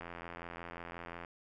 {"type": "click train", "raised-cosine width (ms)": 0.5, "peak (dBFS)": -29, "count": 107, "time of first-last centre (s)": [0.01, 1.248], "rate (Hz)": 85.6, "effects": []}